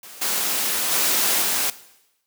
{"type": "noise with level steps", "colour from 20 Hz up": "white", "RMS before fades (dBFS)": [-41, -23, -20, -22], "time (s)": [0.03, 1.7], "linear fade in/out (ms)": 2, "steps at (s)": [0.21, 0.91, 1.42], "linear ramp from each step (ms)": 10, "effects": ["noise-tail reverb RT60 0.9 s tail -17 dB re dry", "high-pass 200 Hz 12 dB/octave"]}